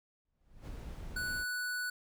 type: noise with exponential growth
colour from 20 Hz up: brown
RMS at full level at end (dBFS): -45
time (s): 0.25-0.68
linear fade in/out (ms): 2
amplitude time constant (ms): 92
type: noise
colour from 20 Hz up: brown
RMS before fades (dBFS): -44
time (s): 0.61-1.45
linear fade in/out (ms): 50
type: tone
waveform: square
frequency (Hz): 1480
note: F#6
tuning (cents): 0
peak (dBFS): -35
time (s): 1.16-1.9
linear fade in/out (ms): 5
effects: none